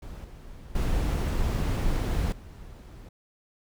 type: noise with level steps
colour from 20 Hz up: brown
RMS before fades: -40 / -44 / -26 / -44 dBFS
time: 0.02-3.09 s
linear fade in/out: 5 ms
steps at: 0.24 / 0.75 / 2.32 s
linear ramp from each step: 5 ms
effects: none